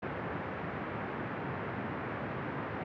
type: band-pass noise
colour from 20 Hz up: pink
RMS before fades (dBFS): -38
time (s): 0.02-2.84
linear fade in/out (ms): 10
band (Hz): 100 to 2000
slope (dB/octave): 24
effects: none